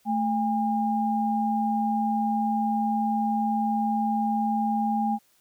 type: tone pair together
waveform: sine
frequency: 220 / 809.8 Hz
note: A3 / G#5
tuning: 0 / -44 cents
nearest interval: octave + major seventh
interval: 2256 cents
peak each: -25 dBFS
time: 0.05-5.19 s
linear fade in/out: 50 ms
effects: white hiss -64 dBFS RMS until 5.4 s